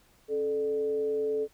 sine tone with frequency modulation, 435 Hz, A4, 20 cents flat, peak -26 dBFS, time 0.28-1.48 s, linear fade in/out 50 ms, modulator 161 Hz, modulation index 0.34, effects pink hiss -63 dBFS RMS until 1.53 s

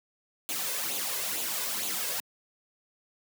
white noise with flanger, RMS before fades -32 dBFS, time 0.49-2.2 s, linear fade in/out 0 ms, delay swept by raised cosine 0.27 to 1.97 ms, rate 2.2 Hz, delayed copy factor +0.6, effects high-pass 200 Hz 12 dB/octave

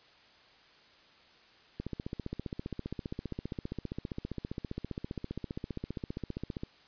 click train, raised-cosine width 3 ms, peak -23 dBFS, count 74, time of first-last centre 1.8-6.634 s, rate 15.1 Hz, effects white hiss -60 dBFS RMS until 6.87 s + resampled to 11025 Hz

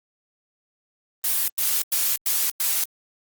blue noise bursts, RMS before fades -22 dBFS, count 5, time 1.24-2.84 s, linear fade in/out 2 ms, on 240 ms, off 100 ms, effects Opus 24 kbps

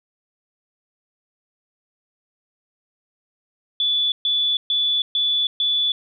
sine tone bursts, 3457 Hz, A7, 31 cents flat, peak -17 dBFS, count 5, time 3.8-5.92 s, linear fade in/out 2 ms, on 320 ms, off 130 ms, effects none

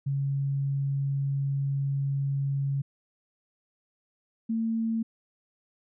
sine tone pair in turn, 138.59 / 225.6 Hz, C#3 / A3, 0 / +44 cents, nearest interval minor sixth, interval 844 cents, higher second, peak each -25 dBFS, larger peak neither, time 0.06-2.82 / 4.49-5.03 s, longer first, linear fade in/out 10 ms, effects none

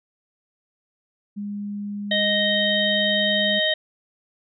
sine tone, 204.4 Hz, G#3, 27 cents flat, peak -27 dBFS, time 1.36-3.6 s, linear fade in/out 20 ms
harmonic tone, 622.3 Hz, D#5, in tune, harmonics 1 / 3 / 5 / 6, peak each -24 / -24 / -24 / -24 dBFS, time 2.11-3.74 s, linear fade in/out 5 ms
effects none

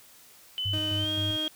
sine tone with pitch glide, 3016 to 3251 Hz, F#7 to G#7, +32 to -38 cents, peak -28 dBFS, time 0.58-1.48 s, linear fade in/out 0 ms, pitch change +130 cents, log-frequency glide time 0.96-1.1 s
sine tone with tremolo, 100.1 Hz, G2, 37 cents sharp, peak -29 dBFS, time 0.65-1.37 s, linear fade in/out 10 ms, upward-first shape square, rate 3.8 Hz, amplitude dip 55%
30% pulse tone, 309.8 Hz, D#4, 7 cents flat, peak -31 dBFS, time 0.73-1.48 s, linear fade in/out 5 ms
effects white hiss -54 dBFS RMS until 1.55 s

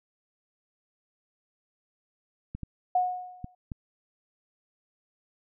clicks, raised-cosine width 5 ms, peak -23 dBFS, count 4, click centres 2.55 / 2.633 / 3.444 / 3.718 s
sine tone with exponential decay, 728 Hz, F#5, 28 cents flat, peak -19 dBFS, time 2.95-3.55 s, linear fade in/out 5 ms, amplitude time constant 130 ms
effects none

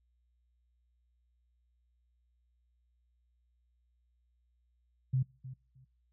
sine tone with echo, 130.3 Hz, C3, 7 cents flat, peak -26 dBFS, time 5.13-5.23 s, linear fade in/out 10 ms, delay 310 ms, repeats 2, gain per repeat -15 dB, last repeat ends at 5.85 s, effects noise-tail reverb RT60 0.4 s tail -24 dB re dry + added 60 Hz sine -70 dBFS peak until 6.12 s

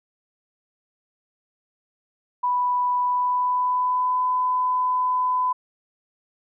sine tone with pitch glide, 987.8 to 1005.6 Hz, B5 to B5, 0 to +31 cents, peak -19 dBFS, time 2.43-5.53 s, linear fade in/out 10 ms, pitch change +31 cents, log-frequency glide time 3.02-4.22 s, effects none

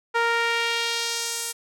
sawtooth tone with band-pass filter sweep, 465.2 Hz, A#4, 4 cents flat, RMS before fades -25 dBFS, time 0.14-1.53 s, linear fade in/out 20 ms, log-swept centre 1300 to 9600 Hz, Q 1.2, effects none

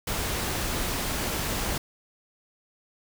pink noise, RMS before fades -29 dBFS, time 0.07-1.78 s, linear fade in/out 5 ms, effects none

